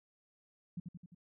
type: tone with echo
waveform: sine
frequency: 174.61 Hz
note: F3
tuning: in tune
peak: -37 dBFS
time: 0.77-0.8 s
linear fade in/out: 5 ms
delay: 87 ms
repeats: 4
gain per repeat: -4 dB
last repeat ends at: 1.148 s
effects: none